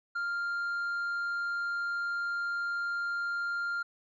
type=tone with tanh clipping; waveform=sine; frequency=1396.9 Hz; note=F6; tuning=in tune; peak=-31 dBFS; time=0.15-3.83 s; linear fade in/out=10 ms; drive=3 dB; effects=none